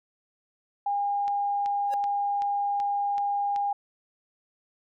sine tone, 810 Hz, G#5, 43 cents flat, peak -24 dBFS, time 0.86-3.73 s, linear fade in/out 5 ms
click train, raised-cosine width 0.2 ms, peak -25 dBFS, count 7, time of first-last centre 1.28-3.561 s, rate 2.63 Hz
square tone with exponential growth, 554.4 Hz, C#5, in tune, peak -33 dBFS, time 1.87-1.94 s, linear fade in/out 0 ms, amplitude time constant 15 ms
effects none

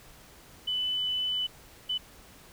sine tone bursts at uneven times, 2999 Hz, F#7, 23 cents sharp, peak -27 dBFS, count 2, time 0.67-1.47 / 1.89-1.98 s, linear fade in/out 10 ms, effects pink hiss -53 dBFS RMS until 2.52 s

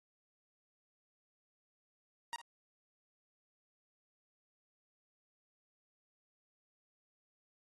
sawtooth tone with echo, 940 Hz, A#5, 14 cents sharp, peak -34 dBFS, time 2.33-2.36 s, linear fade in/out 0 ms, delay 54 ms, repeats 1, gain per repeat -14 dB, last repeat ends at 2.414 s, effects AAC 32 kbps

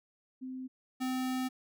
sine / square tone pair in turn, 258.5 / 257.2 Hz, C4 / C4, -21 / -30 cents, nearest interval unison, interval 9 cents, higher first, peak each -38 / -32 dBFS, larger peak second, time 0.41-0.68 / 1-1.49 s, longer second, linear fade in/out 20 ms, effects none

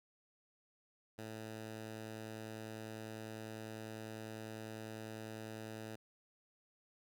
10% pulse tone, 110 Hz, A2, in tune, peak -37 dBFS, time 1.18-5.96 s, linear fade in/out 10 ms, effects none

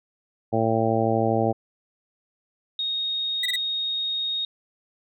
harmonic tone, 112.5 Hz, A2, 39 cents sharp, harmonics 1 / 2 / 3 / 4 / 5 / 6 / 7, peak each -27 / -27 / -27 / -27 / -27 / -27 / -27 dBFS, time 0.52-1.53 s, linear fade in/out 20 ms
sine tone, 3729 Hz, A#7, in tune, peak -24 dBFS, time 2.79-4.45 s, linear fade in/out 2 ms
35% pulse tone bursts, 1974 Hz, B6, 1 cent flat, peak -23 dBFS, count 3, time 3.43-3.56 s, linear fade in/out 5 ms, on 28 ms, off 23 ms
effects none

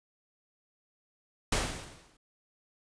pink noise with exponential decay, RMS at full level -26 dBFS, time 1.52-2.17 s, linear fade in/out 5 ms, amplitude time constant 140 ms, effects resampled to 22050 Hz

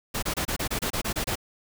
pink noise bursts, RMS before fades -28 dBFS, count 11, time 0.14-1.356 s, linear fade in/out 10 ms, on 86 ms, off 27 ms, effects none

